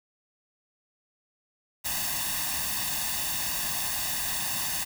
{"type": "noise with comb filter", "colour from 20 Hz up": "white", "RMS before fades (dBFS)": -30, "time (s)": [1.84, 4.85], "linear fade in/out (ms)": 20, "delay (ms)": 1.1, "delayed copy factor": 0.8, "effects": []}